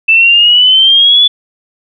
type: exponential sweep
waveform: sine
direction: up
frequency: 2637 to 3465 Hz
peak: -3 dBFS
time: 0.08-1.28 s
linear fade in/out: 10 ms
effects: none